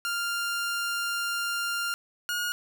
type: tone pair in turn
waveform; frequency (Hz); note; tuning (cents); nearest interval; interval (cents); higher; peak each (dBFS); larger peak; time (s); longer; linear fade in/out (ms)
sawtooth; 1396.9 / 1436.2; F6 / F6; 0 / +48; unison; 48; second; -24; neither; 0.05-1.94 / 2.29-2.52; first; 0
effects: none